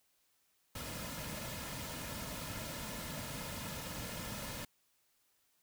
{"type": "noise with comb filter", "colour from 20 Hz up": "pink", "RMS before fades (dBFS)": -43, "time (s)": [0.75, 4.65], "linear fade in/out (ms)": 5, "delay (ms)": 2.6, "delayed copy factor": -0.55, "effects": ["white hiss -75 dBFS RMS until 5.62 s"]}